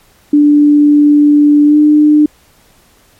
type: tone with pitch glide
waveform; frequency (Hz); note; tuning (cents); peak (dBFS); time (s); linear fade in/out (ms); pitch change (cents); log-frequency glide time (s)
sine; 293.7 to 299.9; D4 to D4; 0 to +36; -3; 0.33-2.26; 5; +36; 1.65-1.77
effects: pink hiss -48 dBFS RMS until 3.19 s + MP3 64 kbps